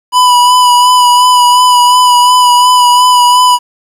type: tone with vibrato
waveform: square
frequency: 987.8 Hz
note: B5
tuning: in tune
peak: -4 dBFS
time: 0.12-3.59 s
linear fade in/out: 50 ms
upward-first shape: sine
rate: 2.8 Hz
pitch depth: 24 cents each way
effects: low-pass 12000 Hz 12 dB/octave + 7-bit